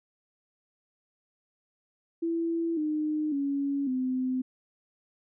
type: tone with pitch steps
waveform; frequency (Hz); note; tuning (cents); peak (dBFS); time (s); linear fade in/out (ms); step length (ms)
sine; 333 / 305.4 / 280 / 256.8; E4 / D#4 / C#4 / C4; +18 / -32 / +18 / -32; -26; 2.22-4.42; 10; 550
effects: none